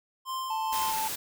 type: tone with tremolo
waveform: square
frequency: 1046.5 Hz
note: C6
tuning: in tune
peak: -31 dBFS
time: 0.25-0.94 s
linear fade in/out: 50 ms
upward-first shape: triangle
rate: 2.2 Hz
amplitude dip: 45%
type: tone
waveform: triangle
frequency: 880 Hz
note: A5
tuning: in tune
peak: -27 dBFS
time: 0.5-1.08 s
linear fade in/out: 5 ms
type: noise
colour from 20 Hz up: white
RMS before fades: -34 dBFS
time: 0.72-1.16 s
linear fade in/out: 10 ms
effects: none